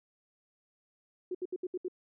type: tone bursts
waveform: sine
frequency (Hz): 364.2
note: F#4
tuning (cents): -27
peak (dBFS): -32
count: 6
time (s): 1.31-1.883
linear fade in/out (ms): 5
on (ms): 38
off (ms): 69
effects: none